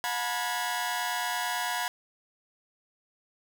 sawtooth tone cluster, 720 / 891 / 980 / 1664 Hz, F#5 / A5 / B5 / G#6, -47 / +22 / -14 / +3 cents, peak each -30 / -35 / -29 / -31 dBFS, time 0.04-1.88 s, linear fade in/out 0 ms, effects none

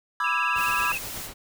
triangle chord, E dominant seventh, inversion second, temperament just, 988.9 / 1186.7 / 1318.5 / 1648.1 Hz, B5 / D6 / E6 / G#6, +2 / +18 / 0 / -14 cents, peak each -27 dBFS, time 0.2-0.92 s, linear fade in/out 2 ms
sine tone with vibrato, 2647 Hz, E7, 7 cents sharp, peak -27 dBFS, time 0.24-0.98 s, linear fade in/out 5 ms, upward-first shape sine, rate 19 Hz, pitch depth 83 cents each way
pink noise with tremolo, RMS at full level -38 dBFS, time 0.55-1.34 s, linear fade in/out 10 ms, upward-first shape triangle, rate 8.4 Hz, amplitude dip 85%
white noise, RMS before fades -36 dBFS, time 0.56-1.3 s, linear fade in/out 50 ms
effects none

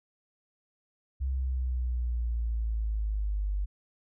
sine exponential sweep, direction down, 66.9 to 48.69 Hz, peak -27 dBFS, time 1.2-3.66 s, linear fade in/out 20 ms, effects none

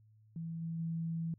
sine tone with level steps, 164.81 Hz, E3, in tune, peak -38 / -36 / -34 dBFS, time 0.36-1.34 s, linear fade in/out 2 ms, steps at 0.61 / 0.78 s, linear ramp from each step 20 ms, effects added 108 Hz sine -61 dBFS peak until 1.38 s

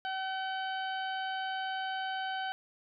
harmonic tone, 762 Hz, G5, 49 cents flat, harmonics 1 / 2 / 3 / 4 / 5 / 6, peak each -35 / -38 / -52 / -42 / -54 / -54 dBFS, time 0.05-2.52 s, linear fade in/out 0 ms, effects none

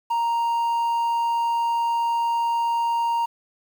triangle tone with quantisation, 932.3 Hz, A#5, in tune, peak -18 dBFS, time 0.1-3.26 s, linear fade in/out 10 ms, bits 8, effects none

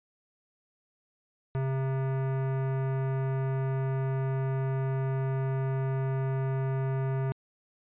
sine tone with hard clipping, 133.4 Hz, C3, 34 cents sharp, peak -29 dBFS, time 1.55-7.32 s, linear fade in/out 0 ms, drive 18 dB, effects resampled to 8000 Hz

